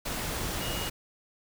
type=tone in noise; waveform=sine; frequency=2876 Hz; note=F#7; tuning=50 cents flat; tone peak=-38 dBFS; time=0.61-0.89 s; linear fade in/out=10 ms; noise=pink; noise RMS=-33 dBFS; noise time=0.05-0.9 s; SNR=-8 dB; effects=none